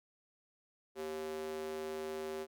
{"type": "tone with high-pass filter", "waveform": "square", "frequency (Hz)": 77.9, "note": "D#2", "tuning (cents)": 3, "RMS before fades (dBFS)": -41, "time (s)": [0.95, 2.47], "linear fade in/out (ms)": 50, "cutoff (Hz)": 390, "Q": 3.2, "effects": []}